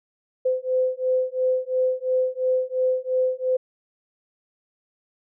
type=beating tone pair; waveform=sine; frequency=511 / 513.9 Hz; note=C5 / C5; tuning=-41 / -31 cents; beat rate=2.9 Hz; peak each=-23 dBFS; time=0.45-3.57 s; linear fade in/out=10 ms; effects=none